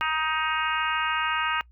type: harmonic tone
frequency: 313.7 Hz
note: D#4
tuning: 14 cents sharp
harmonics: 3 / 4 / 5 / 6 / 7 / 8 / 9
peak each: -30 / -28 / -30 / -35 / -36 / -34 / -33 dBFS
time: 0.01-1.61 s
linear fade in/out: 0 ms
effects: noise-tail reverb RT60 0.1 s tail -23 dB re dry + added 60 Hz sine -51 dBFS peak until 1.71 s